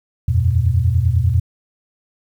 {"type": "chord", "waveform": "sine", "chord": "E suspended second", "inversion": "none", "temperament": "equal with one note detuned", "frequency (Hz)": [82.41, 92.5, 120.44], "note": ["E2", "F#2", "B2"], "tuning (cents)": [0, 0, -43], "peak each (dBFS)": -17, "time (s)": [0.28, 1.4], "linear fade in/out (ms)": 5, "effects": ["8-bit"]}